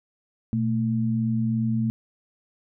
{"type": "tone pair together", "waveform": "sine", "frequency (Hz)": [120, 222.9], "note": ["B2", "A3"], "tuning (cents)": [-49, 23], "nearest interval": "major seventh", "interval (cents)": 1072, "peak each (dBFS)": [-25, -23], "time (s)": [0.53, 1.9], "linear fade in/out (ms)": 0, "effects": []}